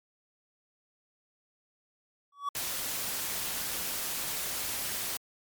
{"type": "tone with exponential growth", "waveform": "triangle", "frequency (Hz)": 1135, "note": "C#6", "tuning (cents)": 41, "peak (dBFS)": -24, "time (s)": [2.32, 2.49], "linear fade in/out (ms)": 5, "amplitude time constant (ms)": 36}
{"type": "noise", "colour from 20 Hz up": "white", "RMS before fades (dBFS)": -34, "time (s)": [2.55, 5.17], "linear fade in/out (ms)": 2}
{"effects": ["MP3 96 kbps"]}